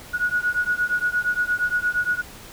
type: beating tone pair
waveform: sine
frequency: 1453 / 1461.6 Hz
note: F#6 / F#6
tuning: -32 / -22 cents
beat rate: 8.6 Hz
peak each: -23 dBFS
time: 0.13-2.22 s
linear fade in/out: 20 ms
effects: pink hiss -42 dBFS RMS until 2.52 s